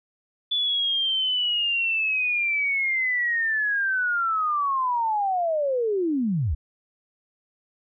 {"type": "linear sweep", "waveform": "sine", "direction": "down", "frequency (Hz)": [3469, 58.7], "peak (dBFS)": -21, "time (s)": [0.51, 6.55], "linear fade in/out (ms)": 10, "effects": []}